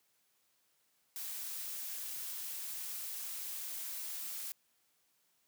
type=noise; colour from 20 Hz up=blue; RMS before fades=-42 dBFS; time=1.16-4.52 s; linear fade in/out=0 ms; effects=white hiss -75 dBFS RMS until 5.47 s + high-pass 100 Hz 12 dB/octave

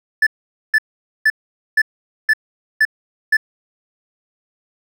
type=tone bursts; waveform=triangle; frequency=1747 Hz; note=A6; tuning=13 cents flat; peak=-8 dBFS; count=7; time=0.22-3.369 s; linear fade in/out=5 ms; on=47 ms; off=470 ms; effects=none

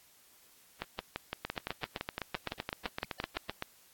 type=two click trains; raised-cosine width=0.3 ms; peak=-18 / -18 dBFS; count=16 / 18; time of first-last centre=0.82-3.371 / 1.45-3.624 s; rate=5.88 / 7.82 Hz; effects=white hiss -62 dBFS RMS until 3.93 s + AAC 64 kbps

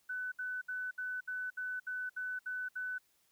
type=tone bursts; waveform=sine; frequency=1500 Hz; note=F#6; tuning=23 cents sharp; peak=-36 dBFS; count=10; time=0.09-2.984 s; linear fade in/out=10 ms; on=230 ms; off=66 ms; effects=white hiss -73 dBFS RMS until 3.31 s

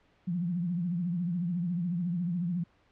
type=tone with vibrato; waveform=sine; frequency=174.61 Hz; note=F3; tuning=in tune; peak=-28 dBFS; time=0.27-2.64 s; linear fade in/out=10 ms; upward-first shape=triangle; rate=14 Hz; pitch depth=120 cents each way; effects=pink hiss -66 dBFS RMS until 2.91 s + low-pass 3000 Hz 12 dB/octave

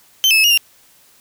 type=tone with pitch steps; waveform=35% pulse; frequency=3092 / 2613 / 2594 / 2858 / 2782 Hz; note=G7 / E7 / E7 / F7 / F7; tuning=-24 / -16 / -28 / +39 / -7 cents; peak=-8 dBFS; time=0.24-0.575 s; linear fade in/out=0 ms; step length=67 ms; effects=white hiss -51 dBFS RMS until 1.2 s

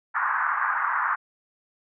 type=band-pass noise; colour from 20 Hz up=pink; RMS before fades=-25 dBFS; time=0.14-1.16 s; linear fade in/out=20 ms; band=950 to 1700 Hz; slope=48 dB/octave; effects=none

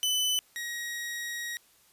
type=tone pair in turn; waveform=sawtooth; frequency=3007 / 1894.3 Hz; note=F#7 / A#6; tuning=+27 / +27 cents; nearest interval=minor sixth; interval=800 cents; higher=first; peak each=-22 / -30 dBFS; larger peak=first; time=0.03-0.39 / 0.56-1.57 s; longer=second; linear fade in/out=0 ms; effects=white hiss -62 dBFS RMS until 1.92 s + resampled to 32000 Hz

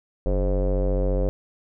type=tone with low-pass filter; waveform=square; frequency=47.3 Hz; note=F#1; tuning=39 cents sharp; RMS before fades=-22 dBFS; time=0.26-1.29 s; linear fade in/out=0 ms; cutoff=520 Hz; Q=5.1; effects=none

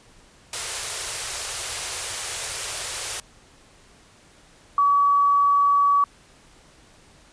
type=band-stop noise; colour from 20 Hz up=white; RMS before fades=-28 dBFS; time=0.53-3.2 s; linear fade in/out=2 ms; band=130 to 370 Hz; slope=48 dB/octave
type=tone; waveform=sine; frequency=1138 Hz; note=C#6; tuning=45 cents sharp; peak=-15 dBFS; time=4.78-6.04 s; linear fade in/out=2 ms
effects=pink hiss -53 dBFS RMS until 7.32 s + resampled to 22050 Hz

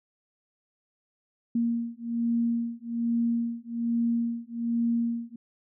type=beating tone pair; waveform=sine; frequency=233.1 / 234.3 Hz; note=A#3 / A#3; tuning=0 / +9 cents; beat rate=1.2 Hz; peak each=-28 dBFS; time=1.55-5.36 s; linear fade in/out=5 ms; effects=none

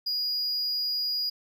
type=tone; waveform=triangle; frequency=4885 Hz; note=D#8; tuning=33 cents flat; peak=-25 dBFS; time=0.06-1.3 s; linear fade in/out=10 ms; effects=none

